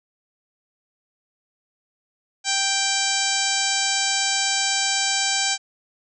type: harmonic tone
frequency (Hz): 784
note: G5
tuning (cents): 0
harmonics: 1 / 2 / 3 / 4 / 5 / 6 / 7 / 8 / 9 / 10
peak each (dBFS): -29 / -29 / -29 / -29 / -29 / -29 / -29 / -29 / -29 / -29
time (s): 2.44-5.58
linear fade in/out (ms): 50
effects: none